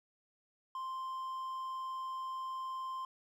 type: tone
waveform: triangle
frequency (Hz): 1046.5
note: C6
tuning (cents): 0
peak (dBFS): -36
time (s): 0.75-3.05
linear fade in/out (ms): 2
effects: none